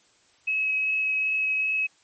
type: tone with vibrato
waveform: sine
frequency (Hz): 2564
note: E7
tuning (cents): -49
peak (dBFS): -22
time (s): 0.47-1.87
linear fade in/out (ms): 10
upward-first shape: sine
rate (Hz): 2.6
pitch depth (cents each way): 8
effects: white hiss -61 dBFS RMS until 2.03 s + MP3 32 kbps